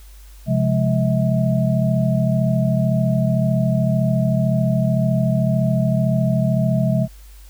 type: tone cluster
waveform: sine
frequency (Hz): 131.7 / 173.6 / 207.3 / 642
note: C3 / F3 / G#3 / E5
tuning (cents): +12 / -10 / -3 / -46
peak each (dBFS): -18 / -21 / -21 / -24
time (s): 0.46-7.08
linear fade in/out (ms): 50
effects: added 50 Hz sine -39 dBFS peak until 7.49 s + white hiss -51 dBFS RMS until 7.49 s